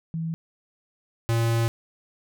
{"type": "tone pair in turn", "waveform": ["sine", "square"], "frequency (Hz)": [163.2, 115.4], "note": ["E3", "A#2"], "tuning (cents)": [-17, -17], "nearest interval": "tritone", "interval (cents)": 600, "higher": "first", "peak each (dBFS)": [-26, -21], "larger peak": "second", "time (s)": [[0.14, 0.34], [1.29, 1.68]], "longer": "second", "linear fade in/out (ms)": 0, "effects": []}